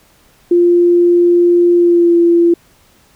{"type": "tone with pitch glide", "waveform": "sine", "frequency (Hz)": [348.5, 341.5], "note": ["F4", "F4"], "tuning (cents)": [-4, -39], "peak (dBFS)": -6, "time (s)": [0.51, 2.54], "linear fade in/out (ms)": 5, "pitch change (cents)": -35, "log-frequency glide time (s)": [1.74, 2.16], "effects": ["pink hiss -50 dBFS RMS until 3.15 s"]}